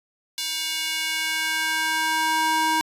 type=tone with high-pass filter sweep; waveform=square; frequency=317.3 Hz; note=D#4; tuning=34 cents sharp; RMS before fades=-24 dBFS; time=0.38-2.81 s; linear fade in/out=0 ms; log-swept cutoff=3600 to 730 Hz; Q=1.5; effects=resampled to 32000 Hz